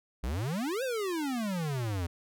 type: exponential two-way sweep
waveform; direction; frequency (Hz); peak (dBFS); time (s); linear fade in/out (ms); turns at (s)
square; up then down; 54.2 to 546 to 82.2; -31; 0.23-2.07; 10; 0.83
effects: none